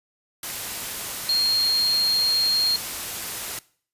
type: tone in noise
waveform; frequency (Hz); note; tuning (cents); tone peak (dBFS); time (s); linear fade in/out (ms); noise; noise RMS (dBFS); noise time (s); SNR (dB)
sine; 4235; C8; +20; -18; 1.29-2.76; 2; white; -31; 0.43-3.59; +10
effects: noise-tail reverb RT60 0.5 s tail -21 dB re dry + resampled to 32000 Hz